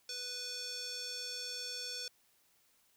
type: tone with band-pass filter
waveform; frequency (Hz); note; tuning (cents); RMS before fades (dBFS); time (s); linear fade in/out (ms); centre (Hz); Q
square; 493.9; B4; 0; -42; 0.09-2.08; 2; 5200; 3.5
effects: white hiss -71 dBFS RMS until 2.96 s